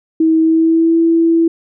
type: tone with pitch glide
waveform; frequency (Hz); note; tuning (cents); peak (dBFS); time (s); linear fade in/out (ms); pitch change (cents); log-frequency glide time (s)
sine; 321.3 to 331.1; E4 to E4; -44 to +8; -8; 0.2-1.48; 5; +52; 0.41-0.98
effects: none